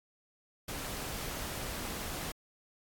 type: noise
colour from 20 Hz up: pink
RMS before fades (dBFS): -39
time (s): 0.68-2.32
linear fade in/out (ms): 5
effects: AAC 64 kbps